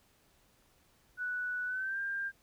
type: tone with pitch glide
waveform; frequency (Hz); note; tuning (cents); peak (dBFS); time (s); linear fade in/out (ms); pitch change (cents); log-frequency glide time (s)
sine; 1480 to 1595.4; F#6 to G6; 0 to +30; -33; 1.17-2.32; 50; +130; 1.66-1.99
effects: pink hiss -68 dBFS RMS until 2.42 s